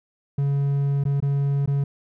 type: tone with dropouts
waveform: triangle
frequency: 140.4 Hz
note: C#3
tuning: 22 cents sharp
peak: -17 dBFS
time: 0.38-1.84 s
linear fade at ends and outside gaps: 5 ms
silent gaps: 1.039-1.052 / 1.203-1.224 / 1.66-1.675 s
effects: none